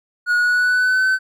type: tone with pitch glide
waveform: triangle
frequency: 1451 to 1525.8 Hz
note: F#6 to G6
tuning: -34 to -47 cents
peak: -12 dBFS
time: 0.26-1.19 s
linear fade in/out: 50 ms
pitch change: +87 cents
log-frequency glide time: 0.37-1.07 s
effects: none